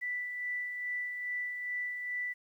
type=tone with tremolo; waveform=sine; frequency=1975.5 Hz; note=B6; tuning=in tune; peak=-32 dBFS; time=0.01-2.34 s; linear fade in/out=20 ms; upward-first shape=sine; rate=2.4 Hz; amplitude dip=40%; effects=11-bit